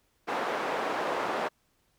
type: band-pass noise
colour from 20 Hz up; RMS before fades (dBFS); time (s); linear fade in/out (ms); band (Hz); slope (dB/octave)
white; -31; 0.27-1.49; 20; 370 to 1000; 12
effects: pink hiss -71 dBFS RMS until 1.98 s